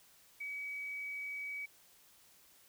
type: tone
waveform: sine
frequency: 2273 Hz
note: C#7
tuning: 43 cents sharp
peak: -39 dBFS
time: 0.4-1.66 s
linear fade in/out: 10 ms
effects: white hiss -64 dBFS RMS until 2.68 s